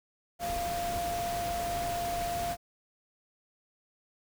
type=tone in noise; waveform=sine; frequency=694 Hz; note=F5; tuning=11 cents flat; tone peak=-31 dBFS; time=0.39-2.57 s; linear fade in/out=50 ms; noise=pink; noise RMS=-38 dBFS; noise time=0.39-2.57 s; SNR=+4 dB; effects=none